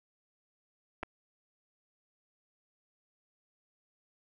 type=clicks; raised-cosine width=0.5 ms; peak=-23 dBFS; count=2; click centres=1.03 / 1.033 s; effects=none